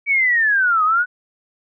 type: linear two-way sweep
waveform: sine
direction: down then up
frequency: 2285 to 1227 to 1497 Hz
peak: -13 dBFS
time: 0.06-1.06 s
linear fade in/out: 50 ms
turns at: 0.84 s
effects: none